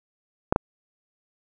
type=clicks; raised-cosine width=1 ms; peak=-4 dBFS; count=2; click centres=0.525 / 0.561 s; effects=none